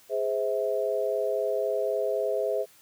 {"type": "chord", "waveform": "sine", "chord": "Ab augmented", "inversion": "none", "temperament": "just", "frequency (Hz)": [415.3, 519.1, 648.9], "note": ["Ab4", "C5", "E5"], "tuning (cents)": [0, -14, -27], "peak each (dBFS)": -29, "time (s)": [0.09, 2.66], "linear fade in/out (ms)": 50, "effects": ["white hiss -57 dBFS RMS until 2.81 s", "high-pass 80 Hz 12 dB/octave"]}